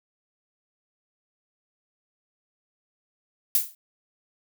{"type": "noise with exponential decay", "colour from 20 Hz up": "violet", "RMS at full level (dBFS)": -17, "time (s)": [3.55, 3.75], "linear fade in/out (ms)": 2, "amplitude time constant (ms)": 43, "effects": []}